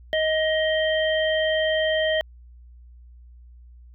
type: harmonic tone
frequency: 628 Hz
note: D#5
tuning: 16 cents sharp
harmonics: 1 / 3 / 5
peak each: -21 / -26 / -28 dBFS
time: 0.13-2.21 s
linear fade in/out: 0 ms
effects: added 60 Hz sine -44 dBFS peak until 3.94 s